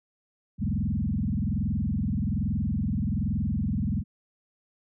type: tone with frequency modulation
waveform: sine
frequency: 148.1 Hz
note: D3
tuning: 15 cents sharp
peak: -24 dBFS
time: 0.58-4.04 s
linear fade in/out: 50 ms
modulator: 21.2 Hz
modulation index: 4
effects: none